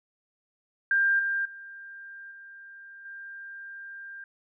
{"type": "tone with level steps", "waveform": "sine", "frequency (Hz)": 1593, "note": "G6", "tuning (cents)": 27, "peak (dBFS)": [-20, -25, -41, -44, -39], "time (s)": [0.91, 4.24], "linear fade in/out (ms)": 2, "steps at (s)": [1.19, 1.45, 2.31, 3.05], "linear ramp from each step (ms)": 5, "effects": []}